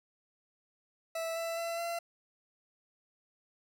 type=tone with pitch steps; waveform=40% pulse; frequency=657 / 664.6 / 672.4 / 680.2 Hz; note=E5 / E5 / E5 / F5; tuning=-6 / +14 / +34 / -46 cents; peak=-33 dBFS; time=1.15-1.99 s; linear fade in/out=5 ms; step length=210 ms; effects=none